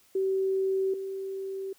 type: tone pair in turn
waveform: sine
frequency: 383.6 / 386.5 Hz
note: G4 / G4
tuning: -37 / -24 cents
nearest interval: unison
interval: 13 cents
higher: second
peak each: -24 / -32 dBFS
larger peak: first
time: 0.15-0.94 / 0.94-1.73 s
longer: neither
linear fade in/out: 5 ms
effects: white hiss -62 dBFS RMS until 1.78 s